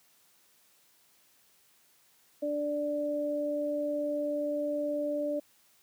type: tone pair together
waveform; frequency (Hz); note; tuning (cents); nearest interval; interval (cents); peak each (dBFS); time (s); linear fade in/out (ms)
sine; 293.7 / 587.4; D4 / D5; 0 / 0; octave; 1200; -34 / -30; 2.42-5.4; 10
effects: white hiss -65 dBFS RMS until 5.82 s + high-pass 100 Hz 12 dB/octave